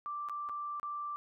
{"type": "tone with dropouts", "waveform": "sine", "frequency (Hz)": 1174.7, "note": "D6", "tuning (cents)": 0, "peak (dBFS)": -36, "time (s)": [0.06, 1.16], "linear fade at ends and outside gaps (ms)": 0, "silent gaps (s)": [[0.287, 0.296], [0.489, 0.495], [0.798, 0.83]], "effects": []}